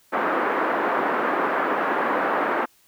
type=band-pass noise; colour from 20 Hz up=white; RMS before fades=-23 dBFS; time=0.12-2.66 s; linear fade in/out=20 ms; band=250 to 1500 Hz; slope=24 dB/octave; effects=white hiss -59 dBFS RMS until 2.87 s